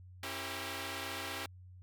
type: chord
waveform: 5% pulse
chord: C# diminished seventh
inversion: none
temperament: equal with one note detuned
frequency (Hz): 270.9 / 329.6 / 392 / 466.2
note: C#4 / E4 / G4 / Bb4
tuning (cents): -40 / 0 / 0 / 0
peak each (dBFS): -32 / -33 / -33 / -36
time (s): 0.23-1.46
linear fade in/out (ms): 2
effects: added 91 Hz sine -51 dBFS peak until 1.82 s